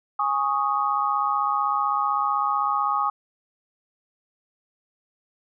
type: chord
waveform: sine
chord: Ab suspended fourth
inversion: none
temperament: equal with one note detuned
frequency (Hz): 826.8 / 1108.7 / 1244.5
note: Ab5 / Db6 / Eb6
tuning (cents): -8 / 0 / 0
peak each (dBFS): -26 / -25 / -24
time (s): 0.19-3.1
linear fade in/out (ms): 5
effects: none